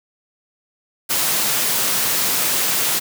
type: high-pass noise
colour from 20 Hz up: white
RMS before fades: -19 dBFS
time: 1.09-3 s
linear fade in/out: 20 ms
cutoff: 110 Hz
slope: 48 dB/octave
effects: none

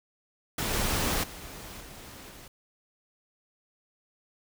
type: noise with level steps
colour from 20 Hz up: pink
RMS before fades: -30 / -28 / -43 / -46 / -48 dBFS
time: 0.58-2.48 s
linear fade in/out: 5 ms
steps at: 0.73 / 1.23 / 1.8 / 2.29 s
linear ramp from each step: 10 ms
effects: none

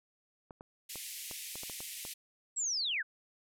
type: clicks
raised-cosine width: 1 ms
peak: -33 dBFS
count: 9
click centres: 0.508 / 0.609 / 0.957 / 1.312 / 1.556 / 1.634 / 1.698 / 1.805 / 2.051 s
type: band-pass noise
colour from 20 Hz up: white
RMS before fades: -44 dBFS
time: 0.89-2.14 s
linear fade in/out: 10 ms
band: 2000 to 14000 Hz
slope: 48 dB/octave
type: linear sweep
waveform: sine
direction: down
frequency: 7902 to 1422 Hz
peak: -31 dBFS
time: 2.56-3.03 s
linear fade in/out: 20 ms
effects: none

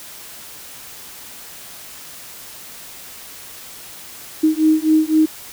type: beating tone pair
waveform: sine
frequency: 311.1 / 315 Hz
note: D#4 / D#4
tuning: 0 / +21 cents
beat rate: 3.9 Hz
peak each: -15 dBFS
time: 4.43-5.26 s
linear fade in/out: 10 ms
effects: white hiss -37 dBFS RMS until 5.52 s

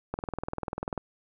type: click train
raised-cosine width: 1 ms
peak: -17 dBFS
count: 18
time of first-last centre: 0.14-0.977 s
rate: 20.3 Hz
effects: none

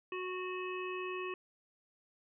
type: harmonic tone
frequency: 367.5 Hz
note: F#4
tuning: 12 cents flat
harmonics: 1 / 3 / 5 / 7 / 8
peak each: -39 / -43 / -50 / -44 / -54 dBFS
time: 0.12-1.34 s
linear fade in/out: 2 ms
effects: none

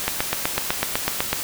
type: click train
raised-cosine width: 0.3 ms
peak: -3 dBFS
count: 11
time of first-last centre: 0.08-1.33 s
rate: 8 Hz
effects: white hiss -28 dBFS RMS until 1.43 s

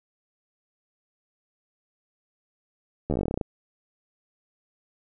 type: slowing click train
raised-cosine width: 2 ms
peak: -13 dBFS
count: 15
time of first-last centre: 3.1-3.412 s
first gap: 12 ms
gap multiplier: 1.09
effects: none

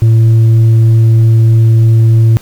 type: tone with tanh clipping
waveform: sine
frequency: 112.9 Hz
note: A2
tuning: 45 cents sharp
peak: -4 dBFS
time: 0.02-2.37 s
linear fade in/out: 0 ms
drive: 3 dB
effects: pink hiss -38 dBFS RMS until 2.41 s

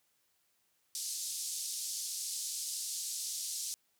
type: band-pass noise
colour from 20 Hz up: pink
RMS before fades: -39 dBFS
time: 0.95-3.74 s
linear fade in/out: 0 ms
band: 4800 to 11000 Hz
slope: 24 dB/octave
effects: white hiss -75 dBFS RMS until 3.99 s + high-pass 60 Hz 12 dB/octave

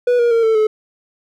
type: tone with pitch steps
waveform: triangle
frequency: 489.7 / 474.4 / 459.6 / 445.2 / 431.3 Hz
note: B4 / A#4 / A#4 / A4 / A4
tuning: -15 / +30 / -25 / +20 / -35 cents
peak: -9 dBFS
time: 0.07-0.67 s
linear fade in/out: 5 ms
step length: 120 ms
effects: none

